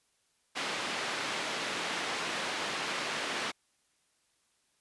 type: band-pass noise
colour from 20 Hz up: white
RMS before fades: -35 dBFS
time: 0.55-3.52 s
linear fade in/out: 20 ms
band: 210 to 3100 Hz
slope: 12 dB/octave
effects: white hiss -73 dBFS RMS until 4.8 s + resampled to 24000 Hz